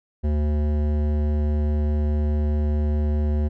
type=tone with hard clipping; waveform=triangle; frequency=74.6 Hz; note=D2; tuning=28 cents sharp; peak=-21 dBFS; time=0.23-3.49 s; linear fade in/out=20 ms; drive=18 dB; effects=none